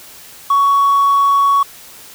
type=tone; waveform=triangle; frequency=1118 Hz; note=C#6; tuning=14 cents sharp; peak=-6 dBFS; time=0.5-1.63 s; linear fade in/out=5 ms; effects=tanh soft clip ceiling -5 dBFS + white hiss -38 dBFS RMS until 2.14 s